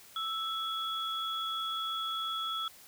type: tone pair together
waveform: sine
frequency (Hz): 1318.5 / 3362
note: E6 / G#7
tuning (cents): 0 / +20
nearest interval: octave + major third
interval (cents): 1620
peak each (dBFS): -35 / -35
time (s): 0.16-2.68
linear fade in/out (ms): 2
effects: white hiss -55 dBFS RMS until 2.87 s